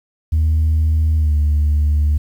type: tone with pitch glide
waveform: sine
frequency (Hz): 78.6 to 74.45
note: D#2 to D2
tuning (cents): +18 to +24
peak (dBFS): -10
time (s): 0.32-2.18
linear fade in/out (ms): 10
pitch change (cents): -94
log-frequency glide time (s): 1.17-1.33
effects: tanh soft clip ceiling -10 dBFS + 8-bit